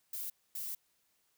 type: noise bursts at uneven times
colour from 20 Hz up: violet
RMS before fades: -40 dBFS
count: 2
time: 0.13-0.3 / 0.55-0.75 s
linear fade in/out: 5 ms
effects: white hiss -75 dBFS RMS until 1.37 s